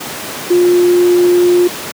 sine tone in noise, 354 Hz, F4, 23 cents sharp, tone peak -6 dBFS, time 0.5-1.68 s, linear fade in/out 10 ms, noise pink, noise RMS -23 dBFS, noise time 0-1.92 s, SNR +14 dB, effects high-pass 200 Hz 12 dB/octave

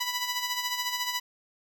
10% pulse tone with tremolo, 987.8 Hz, B5, in tune, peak -18 dBFS, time 0-1.2 s, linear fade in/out 10 ms, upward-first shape sine, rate 14 Hz, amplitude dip 55%, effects none

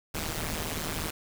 pink noise with amplitude modulation, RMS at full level -29 dBFS, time 0.14-1.11 s, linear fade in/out 10 ms, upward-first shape sine, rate 156 Hz, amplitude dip 100%, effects none

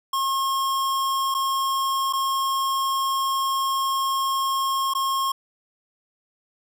square tone with dropouts, 1078 Hz, C#6, 49 cents flat, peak -22 dBFS, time 0.13-5.32 s, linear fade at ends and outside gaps 5 ms, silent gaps 1.343-1.347 / 2.127-2.133 / 4.937-4.949 s, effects none

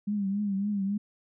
sine tone with vibrato, 201 Hz, G3, 44 cents sharp, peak -26 dBFS, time 0.07-0.98 s, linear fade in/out 10 ms, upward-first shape triangle, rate 3.6 Hz, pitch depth 84 cents each way, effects none

